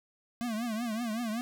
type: tone with vibrato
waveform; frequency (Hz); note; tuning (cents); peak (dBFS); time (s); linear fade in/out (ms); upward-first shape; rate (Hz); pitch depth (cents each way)
square; 227.8; A#3; -40; -32; 0.41-1.41; 0; triangle; 5.3; 150
effects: none